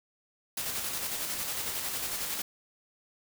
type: noise with tremolo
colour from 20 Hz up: white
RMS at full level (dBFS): -33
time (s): 0.57-2.42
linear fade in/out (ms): 5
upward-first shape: square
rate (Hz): 11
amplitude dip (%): 30
effects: none